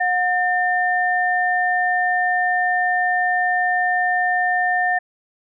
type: tone pair together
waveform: sine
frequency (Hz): 725.3 / 1800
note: F#5 / A6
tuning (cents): -35 / +39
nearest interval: octave + major third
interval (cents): 1574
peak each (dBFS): -19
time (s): 0-4.99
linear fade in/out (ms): 10
effects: none